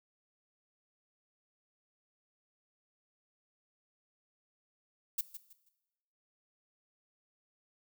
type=noise with echo; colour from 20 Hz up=violet; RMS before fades=-32 dBFS; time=5.18-5.21 s; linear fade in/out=5 ms; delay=160 ms; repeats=3; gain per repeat=-12 dB; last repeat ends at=5.69 s; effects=noise-tail reverb RT60 1.0 s tail -17 dB re dry